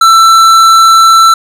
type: tone with tanh clipping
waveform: sine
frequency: 1334 Hz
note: E6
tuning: 20 cents sharp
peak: -3 dBFS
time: 0.01-1.34 s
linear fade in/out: 5 ms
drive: 15 dB
effects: none